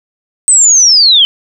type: linear sweep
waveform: sine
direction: down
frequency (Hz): 8300 to 3012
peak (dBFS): -3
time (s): 0.48-1.25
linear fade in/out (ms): 0
effects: none